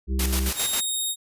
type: harmonic tone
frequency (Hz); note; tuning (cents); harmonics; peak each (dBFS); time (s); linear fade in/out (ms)
65.41; C2; 0; 1 / 3 / 5 / 6; -22 / -32 / -36 / -38; 0.07-0.53; 50
type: noise with tremolo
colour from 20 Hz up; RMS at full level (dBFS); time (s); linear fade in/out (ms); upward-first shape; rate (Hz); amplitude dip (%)
white; -26; 0.19-0.81; 5; square; 7.4; 60
type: tone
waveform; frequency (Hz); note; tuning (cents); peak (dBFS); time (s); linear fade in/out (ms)
10% pulse; 3729; A#7; 0; -16; 0.55-1.16; 50
effects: resampled to 32000 Hz